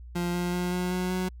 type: tone with pitch steps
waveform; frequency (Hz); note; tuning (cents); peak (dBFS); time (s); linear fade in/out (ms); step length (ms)
30% pulse; 174.61 / 176.43 / 178.28 / 180.14 / 182.02 / 183.93; F3 / F3 / F3 / F#3 / F#3 / F#3; 0 / +18 / +36 / -46 / -28 / -10; -24; 0.15-1.29; 10; 190
effects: added 60 Hz sine -41 dBFS peak until 1.4 s